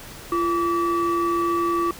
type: tone pair together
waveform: sine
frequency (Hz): 342.2 / 1151.9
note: F4 / D6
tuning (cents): -35 / -34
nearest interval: octave + major sixth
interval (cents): 2101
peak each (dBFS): -20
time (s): 0.32-1.91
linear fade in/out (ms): 2
effects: tanh soft clip ceiling -16 dBFS + pink hiss -40 dBFS RMS until 1.99 s